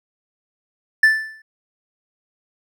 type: tone with exponential decay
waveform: triangle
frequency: 1760 Hz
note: A6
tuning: in tune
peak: -5 dBFS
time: 1.03-1.42 s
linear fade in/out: 5 ms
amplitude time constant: 84 ms
effects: none